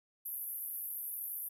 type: band-pass noise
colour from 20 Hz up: pink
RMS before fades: -41 dBFS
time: 0.25-1.49 s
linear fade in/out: 10 ms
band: 11000 to 14000 Hz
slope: 96 dB/octave
effects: none